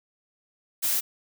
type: noise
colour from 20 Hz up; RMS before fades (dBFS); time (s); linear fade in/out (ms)
blue; -25; 0.82-1.01; 20
effects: none